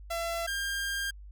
sawtooth tone pair in turn, 674 / 1603.1 Hz, E5 / G6, +38 / +38 cents, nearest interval octave + minor third, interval 1500 cents, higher second, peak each -27 dBFS, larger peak neither, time 0.1-0.47 / 0.47-1.11 s, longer second, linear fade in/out 10 ms, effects added 50 Hz sine -44 dBFS peak until 1.31 s

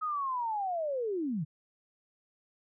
sine linear sweep, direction down, 1277 to 136.3 Hz, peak -30 dBFS, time 0.01-1.45 s, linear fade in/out 20 ms, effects none

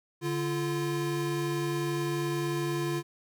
square tone pair together, 145.09 / 343.9 Hz, D3 / F4, -21 / -27 cents, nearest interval octave + minor third, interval 1494 cents, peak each -33 / -31 dBFS, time 0.21-3.03 s, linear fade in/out 50 ms, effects none

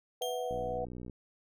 sine chord, B suspended fourth, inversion none, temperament just, 493.9 / 658.5 / 740.8 Hz, B4 / E5 / F#5, 0 / -2 / +2 cents, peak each -35 / -40 / -38 dBFS, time 0.21-0.85 s, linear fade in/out 5 ms
sawtooth tone with exponential decay, 3200 Hz, G7, 35 cents sharp, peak -33 dBFS, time 0.22-0.78 s, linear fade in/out 0 ms, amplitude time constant 120 ms
click train, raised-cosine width 3 ms, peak -31 dBFS, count 37, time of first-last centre 0.51-1.097 s, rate 61.3 Hz
effects none

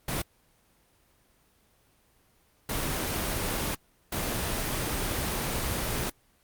pink noise bursts at uneven times, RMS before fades -30 dBFS, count 3, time 0.08-0.22 / 2.69-3.75 / 4.12-6.1 s, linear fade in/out 5 ms, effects pink hiss -65 dBFS RMS until 6.43 s + Opus 24 kbps

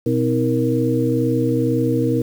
sine tone cluster, 123.6 / 256.7 / 318.8 / 469.7 Hz, B2 / C4 / D#4 / A#4, +2 / -33 / +42 / +13 cents, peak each -21 dBFS, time 0.06-2.22 s, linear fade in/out 5 ms, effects 7-bit

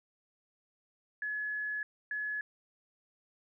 sine tone bursts at uneven times, 1700 Hz, G#6, 40 cents sharp, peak -33 dBFS, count 2, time 1.22-1.83 / 2.11-2.41 s, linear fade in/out 2 ms, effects none

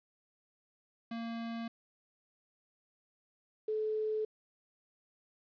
square / sine tone pair in turn, 230.3 / 432.2 Hz, A#3 / A4, -21 / -31 cents, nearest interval major seventh, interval 1090 cents, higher second, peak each -38 / -31 dBFS, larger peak second, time 1.11-1.68 / 3.68-4.25 s, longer neither, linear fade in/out 5 ms, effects resampled to 11025 Hz + 11-bit

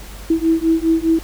sine beating tone pair, 323.8 / 328.7 Hz, E4 / E4, -31 / -5 cents, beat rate 4.9 Hz, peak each -16 dBFS, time 0.3-1.19 s, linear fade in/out 5 ms, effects added 50 Hz sine -34 dBFS peak until 1.23 s + pink hiss -38 dBFS RMS until 1.23 s

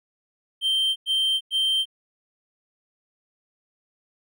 triangle tone bursts, 3136 Hz, G7, in tune, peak -18 dBFS, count 3, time 0.61-1.856 s, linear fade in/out 50 ms, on 350 ms, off 98 ms, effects none

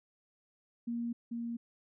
sine tone pair in turn, 235.4 / 234.2 Hz, A#3 / A#3, +17 / +8 cents, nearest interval unison, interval 9 cents, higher first, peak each -33 / -35 dBFS, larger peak first, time 0.87-1.13 / 1.31-1.57 s, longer neither, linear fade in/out 10 ms, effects none

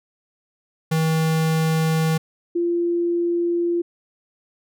square / sine tone pair in turn, 160 / 344.4 Hz, D#3 / F4, +49 / -24 cents, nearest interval octave + minor second, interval 1327 cents, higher second, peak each -18 dBFS, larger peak neither, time 0.91-2.18 / 2.55-3.82 s, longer neither, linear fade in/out 10 ms, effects none

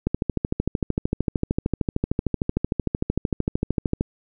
click train, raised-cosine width 3 ms, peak -8 dBFS, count 53, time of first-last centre 0.07-4.009 s, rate 13.2 Hz, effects none

